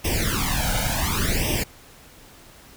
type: noise with flanger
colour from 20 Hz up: pink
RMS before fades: -23 dBFS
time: 0.04-1.64 s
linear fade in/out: 10 ms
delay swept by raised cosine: 0.35 to 1.35 ms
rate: 0.69 Hz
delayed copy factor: +0.95
effects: pink hiss -48 dBFS RMS until 2.76 s